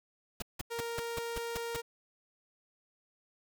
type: noise bursts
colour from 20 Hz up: pink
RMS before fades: -37 dBFS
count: 8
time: 0.4-1.766 s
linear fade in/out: 5 ms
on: 22 ms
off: 170 ms
type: tone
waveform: sawtooth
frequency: 466.2 Hz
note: A#4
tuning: in tune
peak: -32 dBFS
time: 0.7-1.82 s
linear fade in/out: 20 ms
effects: none